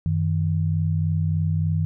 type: tone pair together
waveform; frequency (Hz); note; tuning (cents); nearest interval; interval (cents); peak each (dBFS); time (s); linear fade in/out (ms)
sine; 94.5 / 157.87; F#2 / D#3; +37 / +25; major sixth; 888; -22; 0.06-1.85; 0
effects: none